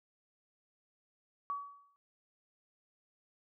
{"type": "tone with exponential decay", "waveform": "sine", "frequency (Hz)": 1135, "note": "C#6", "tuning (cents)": 41, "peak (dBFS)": -32, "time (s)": [1.5, 1.96], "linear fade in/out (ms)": 0, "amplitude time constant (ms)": 98, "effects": []}